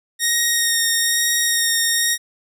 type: tone with vibrato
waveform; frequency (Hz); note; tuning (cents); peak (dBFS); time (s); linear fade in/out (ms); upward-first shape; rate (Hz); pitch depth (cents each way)
10% pulse; 1862; A#6; -2; -7; 0.19-2.18; 50; sine; 1.1; 14
effects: none